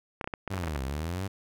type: clicks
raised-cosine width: 0.5 ms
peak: -18 dBFS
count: 10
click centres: 0.212 / 0.243 / 0.275 / 0.338 / 0.477 / 0.54 / 0.579 / 0.638 / 0.676 / 0.759 s
type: linear two-way sweep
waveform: sawtooth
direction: down then up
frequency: 100 to 64 to 100 Hz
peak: -27 dBFS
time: 0.5-1.28 s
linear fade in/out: 10 ms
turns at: 0.83 s
effects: none